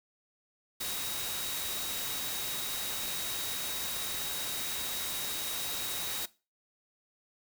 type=tone in noise; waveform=sine; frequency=3800 Hz; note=A#7; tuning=33 cents sharp; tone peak=-41 dBFS; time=0.8-6.26 s; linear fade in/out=10 ms; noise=white; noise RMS=-36 dBFS; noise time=0.8-6.26 s; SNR=-8 dB; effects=noise-tail reverb RT60 0.3 s tail -19 dB re dry